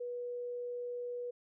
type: tone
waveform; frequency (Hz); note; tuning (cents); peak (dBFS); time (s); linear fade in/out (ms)
sine; 486.9; B4; -25; -37; 0-1.31; 10
effects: none